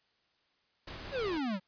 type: noise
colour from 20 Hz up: pink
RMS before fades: -44 dBFS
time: 0.87-1.38 s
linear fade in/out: 5 ms
type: exponential sweep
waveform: square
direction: down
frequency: 587.3 to 177.8 Hz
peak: -32 dBFS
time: 1.11-1.6 s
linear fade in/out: 50 ms
effects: white hiss -73 dBFS RMS until 1.67 s + resampled to 11025 Hz